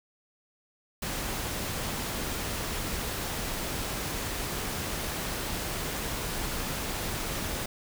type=noise; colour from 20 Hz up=pink; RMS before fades=-33 dBFS; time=1.02-7.66 s; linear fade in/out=5 ms; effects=none